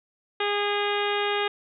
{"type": "harmonic tone", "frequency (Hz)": 409.8, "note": "G#4", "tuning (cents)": -23, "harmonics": [1, 2, 3, 4, 5, 6, 7, 8, 9], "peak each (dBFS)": [-27, -30, -32, -33, -34, -35, -35, -36, -37], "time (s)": [0.4, 1.48], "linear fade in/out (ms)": 5, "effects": []}